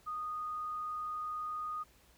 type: tone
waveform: sine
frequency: 1236 Hz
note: D#6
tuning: 12 cents flat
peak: -36 dBFS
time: 0.06-1.84 s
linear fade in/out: 20 ms
effects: added 60 Hz sine -67 dBFS peak until 2.17 s + pink hiss -65 dBFS RMS until 2.17 s